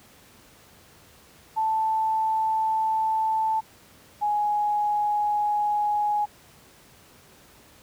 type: tone pair in turn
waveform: sine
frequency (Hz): 880 / 834.1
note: A5 / G#5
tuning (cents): 0 / +7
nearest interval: minor second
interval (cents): 93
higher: first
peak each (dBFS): -21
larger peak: neither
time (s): 1.56-3.61 / 4.21-6.26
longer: neither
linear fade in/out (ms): 20
effects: pink hiss -53 dBFS RMS until 7.82 s + high-pass 60 Hz 12 dB/octave